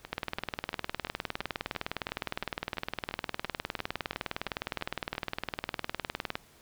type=two click trains; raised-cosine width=0.3 ms; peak=-23 / -15 dBFS; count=16 / 123; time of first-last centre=0.05-5.152 / 0.13-6.354 s; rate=2.94 / 19.6 Hz; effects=pink hiss -59 dBFS RMS until 6.61 s